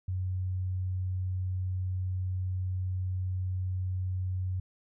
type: tone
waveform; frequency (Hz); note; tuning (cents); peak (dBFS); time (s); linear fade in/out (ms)
sine; 92.5; F#2; 0; -29; 0.08-4.6; 5
effects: none